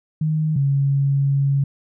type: tone pair in turn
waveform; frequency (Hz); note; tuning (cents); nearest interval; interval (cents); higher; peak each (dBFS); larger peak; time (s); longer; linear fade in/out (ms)
sine; 155.56 / 138.99; D#3 / C#3; 0 / +5; major second; 195; first; -17 / -15; second; 0.21-0.56 / 0.56-1.64; second; 5
effects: none